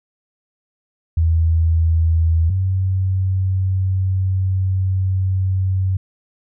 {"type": "tone pair in turn", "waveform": "sine", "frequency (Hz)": [81.9, 94.37], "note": ["E2", "F#2"], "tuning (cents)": [-11, 35], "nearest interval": "major second", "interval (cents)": 246, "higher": "second", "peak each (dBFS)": [-12, -15], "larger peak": "first", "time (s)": [[1.17, 2.5], [2.5, 5.97]], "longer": "second", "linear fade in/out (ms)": 5, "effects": []}